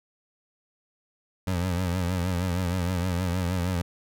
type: tone with vibrato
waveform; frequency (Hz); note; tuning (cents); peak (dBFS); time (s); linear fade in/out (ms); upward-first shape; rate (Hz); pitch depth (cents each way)
25% pulse; 89.7; F2; +47; -21; 1.47-3.82; 5; triangle; 6.4; 100
effects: none